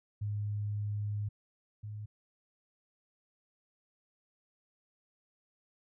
sine tone pair in turn, 103.83 / 105.52 Hz, G#2 / G#2, 0 / +28 cents, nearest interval unison, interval 28 cents, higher second, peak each -32 / -39 dBFS, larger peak first, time 0.21-1.29 / 1.83-2.06 s, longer first, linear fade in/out 10 ms, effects none

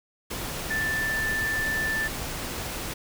sine tone in noise, 1765 Hz, A6, 5 cents sharp, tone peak -25 dBFS, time 0.7-2.08 s, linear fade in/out 10 ms, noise pink, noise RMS -33 dBFS, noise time 0.3-2.94 s, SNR +5 dB, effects none

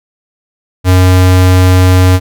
square tone, 92 Hz, F#2, 9 cents flat, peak -4 dBFS, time 0.84-2.2 s, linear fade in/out 50 ms, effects none

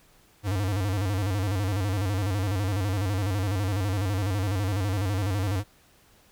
square tone with vibrato, 98 Hz, G2, in tune, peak -25 dBFS, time 0.43-5.64 s, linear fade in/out 50 ms, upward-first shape square, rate 12 Hz, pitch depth 99 cents each way, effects pink hiss -59 dBFS RMS until 6.31 s

